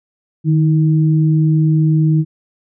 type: tone pair together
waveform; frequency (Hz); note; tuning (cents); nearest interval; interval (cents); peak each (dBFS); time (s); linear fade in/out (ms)
sine; 154.8 / 319.6; D#3 / D#4; -9 / +47; octave + minor second; 1256; -10 / -19; 0.44-2.25; 50
effects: none